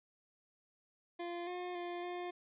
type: tone with pitch steps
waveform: 25% pulse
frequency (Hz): 346.4 / 358.2 / 350.1 / 354.8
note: F4 / F4 / F4 / F4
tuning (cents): -14 / +44 / +4 / +27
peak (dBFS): -36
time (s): 1.19-2.31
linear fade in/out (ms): 10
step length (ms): 280
effects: resampled to 8000 Hz + 13-bit